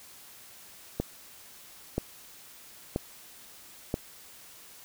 click train, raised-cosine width 2 ms, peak -14 dBFS, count 4, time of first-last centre 1-3.941 s, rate 1.02 Hz, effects white hiss -51 dBFS RMS until 4.84 s

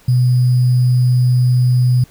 sine tone with sample-and-hold, 124.9 Hz, B2, 20 cents sharp, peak -9 dBFS, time 0.08-2.04 s, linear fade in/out 5 ms, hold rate 4900 Hz, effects pink hiss -48 dBFS RMS until 2.1 s

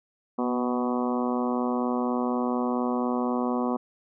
harmonic tone with a mistuned harmonic, 124.2 Hz, B2, 10 cents sharp, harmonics 2 / 3 / 4 / 5 / 6 / 7 / 8 / 9 / 10, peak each -26 / -33 / -33 / -37 / -34 / -40 / -36 / -36 / -43 dBFS, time 0.38-3.77 s, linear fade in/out 10 ms, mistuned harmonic 2, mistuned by -23 cents, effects none

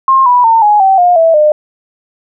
sine tone with pitch steps, 1065 / 982.3 / 906 / 835.6 / 770.7 / 710.8 / 655.6 / 604.7 Hz, C6 / B5 / A#5 / G#5 / G5 / F5 / E5 / D#5, +30 / -10 / -50 / +10 / -30 / +30 / -10 / -50 cents, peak -4 dBFS, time 0.08-1.52 s, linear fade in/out 2 ms, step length 180 ms, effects none

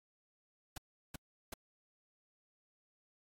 pink noise bursts, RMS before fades -44 dBFS, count 3, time 0.76-1.54 s, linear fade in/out 5 ms, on 20 ms, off 360 ms, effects AAC 48 kbps

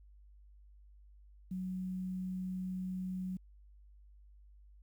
sine tone with quantisation, 185.1 Hz, F#3, 1 cent sharp, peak -36 dBFS, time 1.51-3.37 s, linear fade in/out 5 ms, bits 11, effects added 50 Hz sine -56 dBFS peak until 4.82 s

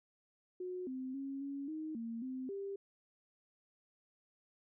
sine tone with pitch steps, 364.4 / 259.4 / 273.3 / 278.9 / 312.5 / 229.6 / 258.9 / 395.7 Hz, F#4 / C4 / C#4 / C#4 / D#4 / A#3 / C4 / G4, -26 / -15 / -24 / +11 / +8 / -26 / -18 / +16 cents, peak -39 dBFS, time 0.6-2.76 s, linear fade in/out 5 ms, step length 270 ms, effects none

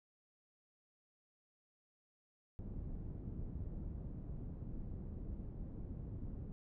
pink low-pass noise, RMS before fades -45 dBFS, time 2.59-6.52 s, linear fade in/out 0 ms, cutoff 230 Hz, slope 12 dB/octave, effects none

